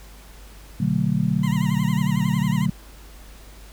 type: chord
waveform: sine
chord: B minor seventh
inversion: none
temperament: just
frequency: 123.47 / 148.16 / 185.21 / 222.2 Hz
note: B2 / D3 / F#3 / A3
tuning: 0 / +16 / +2 / +17 cents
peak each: -26 / -23 / -22 / -26 dBFS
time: 0.8-2.7 s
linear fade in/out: 5 ms
type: tone with vibrato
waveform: 20% pulse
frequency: 986 Hz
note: B5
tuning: 3 cents flat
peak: -27 dBFS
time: 1.43-2.66 s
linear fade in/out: 5 ms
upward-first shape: sine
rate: 11 Hz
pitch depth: 120 cents each way
effects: added 50 Hz sine -42 dBFS peak until 3.72 s + pink hiss -48 dBFS RMS until 3.72 s